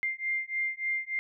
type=beating tone pair; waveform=sine; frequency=2100 / 2103.4 Hz; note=C7 / C7; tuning=+6 / +9 cents; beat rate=3.4 Hz; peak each=-32 / -32 dBFS; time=0.03-1.19 s; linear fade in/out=0 ms; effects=none